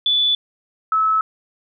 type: tone pair in turn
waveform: sine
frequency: 3468 / 1299 Hz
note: A7 / E6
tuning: -26 / -26 cents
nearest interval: octave + perfect fourth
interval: 1700 cents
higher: first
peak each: -14 dBFS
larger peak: neither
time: 0.06-0.35 / 0.92-1.21 s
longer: neither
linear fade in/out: 2 ms
effects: none